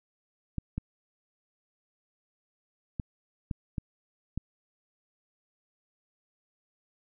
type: clicks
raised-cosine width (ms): 5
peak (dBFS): -19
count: 6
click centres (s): 0.583 / 0.78 / 2.998 / 3.512 / 3.782 / 4.376
effects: none